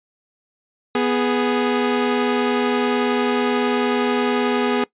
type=tone pair together; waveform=sawtooth; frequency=246.9 / 415.2 Hz; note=B3 / G#4; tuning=0 / 0 cents; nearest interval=major sixth; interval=900 cents; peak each=-16 dBFS; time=0.95-4.84 s; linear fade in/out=2 ms; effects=noise-tail reverb RT60 0.1 s tail -21 dB re dry + resampled to 8000 Hz